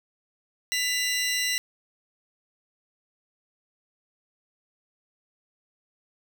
20% pulse tone pair together, 1996.4 / 2794 Hz, B6 / F7, +18 / 0 cents, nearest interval tritone, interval 582 cents, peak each -21 / -24 dBFS, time 0.72-1.58 s, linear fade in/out 0 ms, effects none

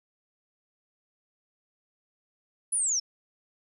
sine linear sweep, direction down, 10250 to 5310 Hz, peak -24 dBFS, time 2.72-3 s, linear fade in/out 10 ms, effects none

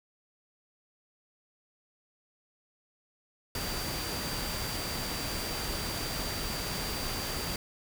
sine tone in noise, 4699 Hz, D8, in tune, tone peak -40 dBFS, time 3.55-7.56 s, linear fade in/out 2 ms, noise pink, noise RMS -35 dBFS, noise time 3.55-7.56 s, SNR -8 dB, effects none

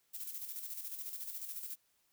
violet noise with tremolo, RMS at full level -42 dBFS, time 0.13-1.76 s, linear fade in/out 20 ms, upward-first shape square, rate 14 Hz, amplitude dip 50%, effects white hiss -75 dBFS RMS until 2.12 s

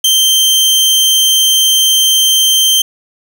sawtooth tone, 3136 Hz, G7, in tune, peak -4 dBFS, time 0.04-2.82 s, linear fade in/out 5 ms, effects none

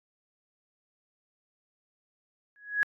sine tone with exponential growth, 1672 Hz, G#6, 11 cents sharp, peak -19 dBFS, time 2.56-2.83 s, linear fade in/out 0 ms, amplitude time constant 58 ms, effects AAC 48 kbps

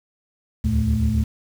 sine tone cluster, 72.1 / 79.4 / 112.9 / 216.6 Hz, D2 / D#2 / A2 / A3, -31 / +36 / +45 / -27 cents, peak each -22 dBFS, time 0.64-1.24 s, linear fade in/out 10 ms, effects tanh soft clip ceiling -9 dBFS + 7-bit

